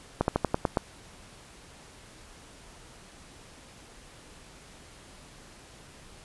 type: slowing click train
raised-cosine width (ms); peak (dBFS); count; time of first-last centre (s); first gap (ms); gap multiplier
1; -9; 7; 0.21-0.772; 71; 1.11
effects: pink hiss -51 dBFS RMS until 6.24 s + resampled to 24000 Hz